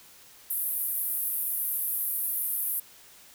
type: band-pass noise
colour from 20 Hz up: pink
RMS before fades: -30 dBFS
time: 0.5-2.8 s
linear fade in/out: 5 ms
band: 11000 to 15000 Hz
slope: 48 dB/octave
effects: white hiss -53 dBFS RMS until 3.34 s